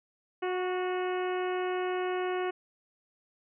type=harmonic tone with a mistuned harmonic; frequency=365.2 Hz; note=F#4; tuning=23 cents flat; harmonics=1 / 2 / 3 / 4 / 5 / 6 / 7 / 8; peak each=-30 / -36 / -40 / -42 / -44 / -46 / -47 / -48 dBFS; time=0.42-2.51 s; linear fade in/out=10 ms; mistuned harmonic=3; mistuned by=+27 cents; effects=none